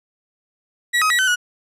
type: tone with pitch steps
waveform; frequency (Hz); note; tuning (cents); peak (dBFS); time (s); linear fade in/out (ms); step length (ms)
35% pulse; 1928 / 1263 / 1929 / 1526 / 1459; B6 / D#6 / B6 / G6 / F#6; -42 / +26 / -41 / -47 / -25; -13; 0.93-1.36; 20; 86
effects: low-pass 11000 Hz 12 dB/octave